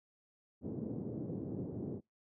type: band-pass noise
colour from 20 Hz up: white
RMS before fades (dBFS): -41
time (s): 0.61-2.01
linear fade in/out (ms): 50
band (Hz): 100 to 370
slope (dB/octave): 24
effects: noise-tail reverb RT60 0.2 s tail -26 dB re dry